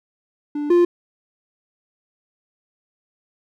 triangle tone pair in turn, 293.7 / 349.3 Hz, D4 / F4, 0 / 0 cents, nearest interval minor third, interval 300 cents, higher second, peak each -20 / -9 dBFS, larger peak second, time 0.55-0.7 / 0.7-0.85 s, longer neither, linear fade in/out 5 ms, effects none

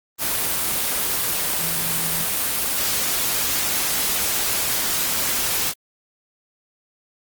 sine tone in noise, 164.81 Hz, E3, in tune, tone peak -32 dBFS, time 1.58-2.28 s, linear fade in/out 50 ms, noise white, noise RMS -22 dBFS, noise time 0.18-5.74 s, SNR -13 dB, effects Opus 24 kbps

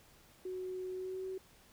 sine tone with pitch glide, 370 to 377.3 Hz, F#4 to F#4, 0 to +34 cents, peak -38 dBFS, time 0.45-1.38 s, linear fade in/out 5 ms, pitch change +34 cents, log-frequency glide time 0.92-1.25 s, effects pink hiss -63 dBFS RMS until 1.72 s

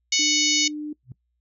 harmonic tone, 740 Hz, F#5, in tune, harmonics 3 / 4 / 5 / 6 / 7 / 8 / 9, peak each -26 / -26 / -26 / -26 / -26 / -26 / -26 dBFS, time 0.12-0.68 s, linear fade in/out 5 ms
sine tone, 300 Hz, D4, 37 cents sharp, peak -28 dBFS, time 0.19-0.93 s, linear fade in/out 5 ms
sine tone with exponential growth, 126.5 Hz, B2, 42 cents sharp, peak -32 dBFS, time 1.03-1.12 s, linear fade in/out 2 ms, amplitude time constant 18 ms
effects noise-tail reverb RT60 0.1 s tail -21 dB re dry + added 60 Hz sine -70 dBFS peak until 1.4 s

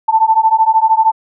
sine beating tone pair, 880 / 893 Hz, A5 / A5, 0 / +25 cents, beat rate 13 Hz, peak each -11 dBFS, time 0.08-1.12 s, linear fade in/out 10 ms, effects none

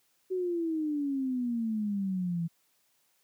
sine exponential sweep, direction down, 377 to 164.5 Hz, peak -28 dBFS, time 0.3-2.48 s, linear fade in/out 20 ms, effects white hiss -71 dBFS RMS until 3.23 s + high-pass 100 Hz 12 dB/octave

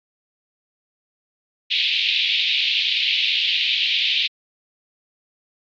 white band-pass noise, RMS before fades -20 dBFS, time 1.7-4.28 s, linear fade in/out 20 ms, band 2400 to 3900 Hz, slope 48 dB/octave, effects MP3 64 kbps

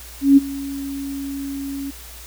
sine tone with ADSR envelope, 277.2 Hz, C#4, in tune, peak -5 dBFS, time 0.21-1.91 s, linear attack 160 ms, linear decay 23 ms, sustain -20 dB, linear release 12 ms, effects added 60 Hz sine -40 dBFS peak until 2.26 s + white hiss -40 dBFS RMS until 2.26 s

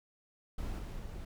brown noise with level steps, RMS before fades -38 / -41 / -43 dBFS, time 0.58-1.25 s, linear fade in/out 5 ms, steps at 0.78 / 0.98 s, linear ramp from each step 20 ms, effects none

